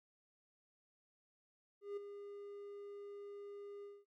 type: tone with ADSR envelope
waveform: triangle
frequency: 405.8 Hz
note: G#4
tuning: 40 cents flat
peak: -37 dBFS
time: 1.81-4.05 s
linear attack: 160 ms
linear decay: 8 ms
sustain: -9 dB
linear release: 220 ms
effects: noise-tail reverb RT60 0.1 s tail -18 dB re dry + MP3 96 kbps